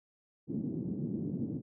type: band-pass noise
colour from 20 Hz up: pink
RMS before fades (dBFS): -36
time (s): 0.47-1.62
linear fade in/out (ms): 50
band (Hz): 150 to 300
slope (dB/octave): 24
effects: none